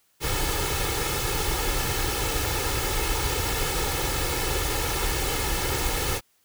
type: noise with comb filter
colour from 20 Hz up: pink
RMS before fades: -26 dBFS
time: 0.2-6.21 s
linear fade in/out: 50 ms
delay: 2.3 ms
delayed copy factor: +0.7
effects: white hiss -66 dBFS RMS until 6.44 s